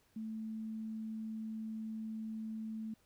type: tone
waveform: sine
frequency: 220 Hz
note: A3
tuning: in tune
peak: -39 dBFS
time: 0.16-2.94 s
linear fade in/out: 5 ms
effects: pink hiss -72 dBFS RMS until 3.05 s